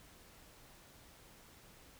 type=silence; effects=pink hiss -60 dBFS RMS until 1.99 s